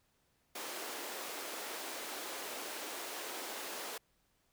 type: high-pass noise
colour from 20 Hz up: pink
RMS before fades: -43 dBFS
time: 0.55-3.98 s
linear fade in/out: 5 ms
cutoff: 330 Hz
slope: 24 dB/octave
effects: pink hiss -75 dBFS RMS until 4.52 s